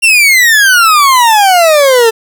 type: exponential sweep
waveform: 40% pulse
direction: down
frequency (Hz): 2783 to 440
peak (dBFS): -3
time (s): 0.02-2.11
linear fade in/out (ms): 20
effects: none